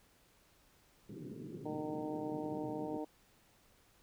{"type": "band-pass noise", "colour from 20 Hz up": "pink", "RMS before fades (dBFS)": -47, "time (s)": [1.09, 2.98], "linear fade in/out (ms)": 5, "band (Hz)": [120, 420], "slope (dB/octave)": 48}
{"type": "harmonic tone", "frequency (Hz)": 152.9, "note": "D#3", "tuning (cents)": -30, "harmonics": [2, 3, 4, 5, 6], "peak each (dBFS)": [-40, -44, -46, -48, -50], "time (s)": [1.65, 3.05], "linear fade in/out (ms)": 10}
{"effects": ["pink hiss -68 dBFS RMS until 4.02 s"]}